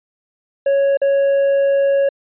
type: tone with dropouts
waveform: triangle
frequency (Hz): 554.4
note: C#5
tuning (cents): 0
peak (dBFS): -10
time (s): 0.66-2.09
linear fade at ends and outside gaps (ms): 5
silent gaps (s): 0.972-1.016
effects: resampled to 8000 Hz